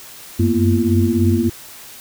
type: tone cluster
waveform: sine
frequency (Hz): 93.1 / 96.5 / 227.2 / 244 / 340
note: F#2 / G2 / A#3 / B3 / F4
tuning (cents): +11 / -27 / -44 / -21 / -46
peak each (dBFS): -19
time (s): 0.39-1.5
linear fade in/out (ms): 10
effects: white hiss -38 dBFS RMS until 2 s